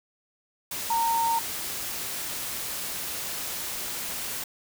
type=tone in noise; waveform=sine; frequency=920 Hz; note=A#5; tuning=23 cents flat; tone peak=-22 dBFS; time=0.9-1.39 s; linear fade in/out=5 ms; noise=white; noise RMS=-33 dBFS; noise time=0.71-4.44 s; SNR=+8 dB; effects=none